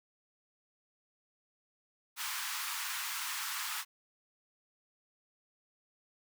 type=high-pass noise; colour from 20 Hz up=pink; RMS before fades=-38 dBFS; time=2.16-3.85 s; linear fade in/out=50 ms; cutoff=950 Hz; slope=48 dB/octave; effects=none